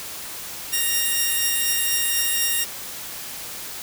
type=tone pair together; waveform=5% pulse; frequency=1864.7 / 2795 Hz; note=A#6 / F7; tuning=0 / +1 cents; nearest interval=perfect fifth; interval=701 cents; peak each=-13 dBFS; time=0.72-2.65 s; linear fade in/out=20 ms; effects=white hiss -34 dBFS RMS until 3.82 s